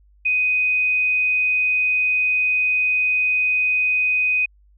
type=tone; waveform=sine; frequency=2500 Hz; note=D#7; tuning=8 cents sharp; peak=-16 dBFS; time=0.25-4.46 s; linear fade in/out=10 ms; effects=added 50 Hz sine -51 dBFS peak until 4.77 s